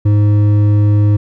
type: tone with hard clipping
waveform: triangle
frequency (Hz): 103.83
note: G#2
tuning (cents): 0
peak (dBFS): -9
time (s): 0.05-1.17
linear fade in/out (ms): 10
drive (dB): 11
effects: none